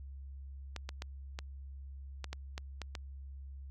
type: clicks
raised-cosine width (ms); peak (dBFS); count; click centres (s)
0.2; -23; 9; 0.763 / 0.891 / 1.021 / 1.389 / 2.243 / 2.33 / 2.579 / 2.817 / 2.952
effects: added 68 Hz sine -44 dBFS peak until 3.7 s